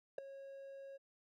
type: tone with ADSR envelope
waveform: triangle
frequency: 547 Hz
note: C#5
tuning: 23 cents flat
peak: -31 dBFS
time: 0.18-0.98 s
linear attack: 4 ms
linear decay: 4 ms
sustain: -16 dB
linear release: 22 ms
effects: none